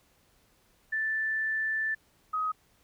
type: tone pair in turn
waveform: sine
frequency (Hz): 1762 / 1261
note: A6 / D#6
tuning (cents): +2 / +23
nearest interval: tritone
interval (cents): 579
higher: first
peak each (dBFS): -27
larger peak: neither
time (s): 0.92-1.95 / 2.33-2.52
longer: first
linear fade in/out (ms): 10
effects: pink hiss -66 dBFS RMS until 2.83 s